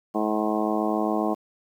harmonic tone with a mistuned harmonic, 107.4 Hz, A2, 41 cents flat, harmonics 2 / 3 / 4 / 5 / 6 / 7 / 8 / 9 / 10, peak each -28 / -27 / -31 / -34 / -30 / -30 / -36 / -37 / -34 dBFS, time 0.14-1.35 s, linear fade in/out 20 ms, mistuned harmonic 9, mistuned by +31 cents, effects 9-bit

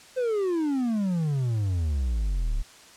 triangle exponential sweep, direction down, 523.3 to 33.53 Hz, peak -21 dBFS, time 0.16-2.63 s, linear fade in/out 20 ms, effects white hiss -50 dBFS RMS until 2.96 s + low-pass 8000 Hz 12 dB/octave

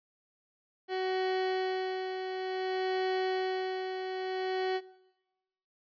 30% pulse tone with tremolo, 374.6 Hz, F#4, 21 cents sharp, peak -26 dBFS, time 0.88-4.81 s, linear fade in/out 50 ms, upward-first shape sine, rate 0.56 Hz, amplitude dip 50%, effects noise-tail reverb RT60 1.0 s tail -20 dB re dry + resampled to 11025 Hz

